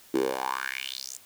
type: tone with high-pass filter sweep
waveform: 10% pulse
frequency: 65.4 Hz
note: C2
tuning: in tune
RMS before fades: -31 dBFS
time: 0.14-1.17 s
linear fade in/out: 5 ms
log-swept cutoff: 320 to 7600 Hz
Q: 4.8
effects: white hiss -54 dBFS RMS until 1.25 s